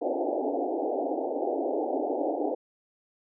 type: band-pass noise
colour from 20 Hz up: pink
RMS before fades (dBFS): -29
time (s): 0.01-2.55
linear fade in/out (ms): 10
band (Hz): 270 to 820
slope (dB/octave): 96
effects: none